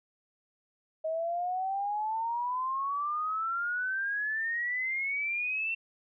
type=exponential sweep; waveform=sine; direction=up; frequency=630 to 2711 Hz; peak=-29 dBFS; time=1.04-5.75 s; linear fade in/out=10 ms; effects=none